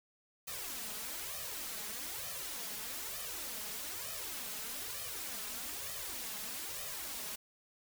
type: noise with flanger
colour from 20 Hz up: white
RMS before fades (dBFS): -42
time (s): 0.47-7.36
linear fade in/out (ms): 10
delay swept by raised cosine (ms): 1.6 to 4.8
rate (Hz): 1.1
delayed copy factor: +0.95
effects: none